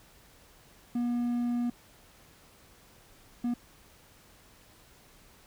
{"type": "tone bursts at uneven times", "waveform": "triangle", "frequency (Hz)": 240.6, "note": "B3", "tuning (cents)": -45, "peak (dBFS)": -25, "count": 2, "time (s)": [[0.95, 1.7], [3.44, 3.54]], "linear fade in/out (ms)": 5, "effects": ["pink hiss -58 dBFS RMS until 5.46 s"]}